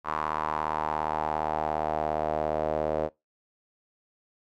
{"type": "tone with band-pass filter sweep", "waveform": "sawtooth", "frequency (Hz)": 77.3, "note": "D#2", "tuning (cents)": -11, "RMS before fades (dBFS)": -29, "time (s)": [0.04, 3.1], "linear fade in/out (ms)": 50, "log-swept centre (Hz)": [1100, 560], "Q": 3.9, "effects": ["noise-tail reverb RT60 0.2 s tail -23 dB re dry"]}